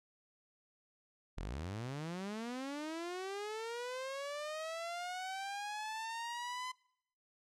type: linear sweep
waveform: sawtooth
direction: up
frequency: 34.83 to 1021 Hz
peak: -36 dBFS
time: 1.37-6.72 s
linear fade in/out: 10 ms
effects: noise-tail reverb RT60 0.8 s tail -26 dB re dry + low-pass 8000 Hz 12 dB/octave